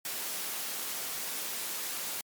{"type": "noise", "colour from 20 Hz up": "white", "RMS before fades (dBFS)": -36, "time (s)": [0.05, 2.21], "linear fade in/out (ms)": 2, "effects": ["high-pass 200 Hz 12 dB/octave", "MP3 96 kbps"]}